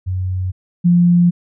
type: tone pair in turn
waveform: sine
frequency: 92.5 / 174.62 Hz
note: F#2 / F3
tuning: 0 / 0 cents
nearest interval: major seventh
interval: 1100 cents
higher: second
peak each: -17 / -8 dBFS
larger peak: second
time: 0.06-0.52 / 0.84-1.31 s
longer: second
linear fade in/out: 20 ms
effects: none